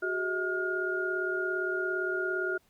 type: tone cluster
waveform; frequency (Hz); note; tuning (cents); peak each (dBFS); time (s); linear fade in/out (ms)
sine; 370.9 / 408.4 / 642 / 1424; F#4 / G#4 / E5 / F6; +4 / -29 / -46 / +33; -32 / -40 / -39 / -31; 0.02-2.58; 10
effects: pink hiss -68 dBFS RMS until 2.69 s